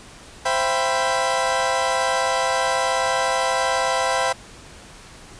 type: chord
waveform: 30% pulse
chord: C major seventh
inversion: none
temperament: equal with one note detuned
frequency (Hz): 523.3 / 671.9 / 784 / 987.8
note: C5 / E5 / G5 / B5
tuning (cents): 0 / +33 / 0 / 0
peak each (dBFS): -22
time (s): 0.45-4.33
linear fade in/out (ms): 10
effects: pink hiss -43 dBFS RMS until 5.39 s + resampled to 22050 Hz